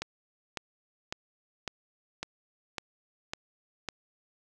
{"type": "click train", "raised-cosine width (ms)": 0.2, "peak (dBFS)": -16, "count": 8, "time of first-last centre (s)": [0.02, 3.887], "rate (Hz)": 1.81, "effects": []}